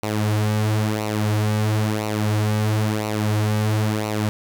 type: tone with flanger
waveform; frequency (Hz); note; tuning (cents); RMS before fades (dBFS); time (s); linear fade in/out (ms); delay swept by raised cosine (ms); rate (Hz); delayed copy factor
sawtooth; 106.8; G#2; +49; -21; 0.03-4.29; 0; 0.59 to 6.49; 0.99; -0.65
effects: none